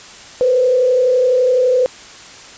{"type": "tone with frequency modulation", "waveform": "sine", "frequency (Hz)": 505, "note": "B4", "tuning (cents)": 39, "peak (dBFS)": -10, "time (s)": [0.41, 1.86], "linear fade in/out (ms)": 0, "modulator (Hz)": 31.9, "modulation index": 0.58, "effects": ["white hiss -37 dBFS RMS until 2.57 s", "resampled to 16000 Hz"]}